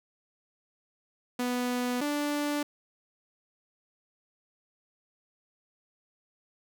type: tone pair in turn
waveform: sawtooth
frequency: 246.9 / 292.6 Hz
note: B3 / D4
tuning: 0 / -6 cents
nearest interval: minor third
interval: 294 cents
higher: second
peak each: -24 dBFS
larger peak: neither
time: 1.39-2.01 / 2.01-2.63 s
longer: neither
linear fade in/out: 5 ms
effects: none